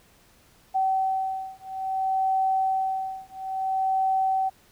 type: beating tone pair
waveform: sine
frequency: 764 / 764.59 Hz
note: G5 / G5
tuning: -45 / -43 cents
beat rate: 0.59 Hz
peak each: -26 dBFS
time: 0.74-4.5 s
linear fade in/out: 20 ms
effects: pink hiss -58 dBFS RMS until 4.71 s